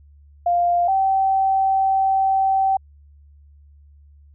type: tone pair in turn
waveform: sine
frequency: 698.5 / 772 Hz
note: F5 / G5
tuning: 0 / -27 cents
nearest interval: major second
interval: 173 cents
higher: second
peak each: -15 dBFS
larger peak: neither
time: 0.46-0.88 / 0.88-2.77 s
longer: second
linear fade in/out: 5 ms
effects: added 72 Hz sine -46 dBFS peak until 4.34 s